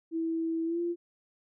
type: tone with pitch glide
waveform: sine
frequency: 327.4 to 344.3 Hz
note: E4 to F4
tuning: -12 to -25 cents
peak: -28 dBFS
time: 0.11-0.96 s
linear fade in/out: 50 ms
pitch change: +87 cents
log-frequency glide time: 0.65-0.8 s
effects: none